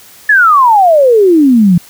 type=exponential sweep; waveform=sine; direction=down; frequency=1760 to 166.6 Hz; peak=-3 dBFS; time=0.29-1.78 s; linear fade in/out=5 ms; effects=white hiss -38 dBFS RMS until 1.89 s